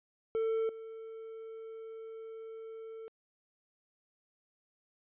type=tone with level steps; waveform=triangle; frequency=447 Hz; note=A4; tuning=27 cents sharp; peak=-27 / -41 dBFS; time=0.35-3.08 s; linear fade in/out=0 ms; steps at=0.69 s; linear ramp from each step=2 ms; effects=resampled to 8000 Hz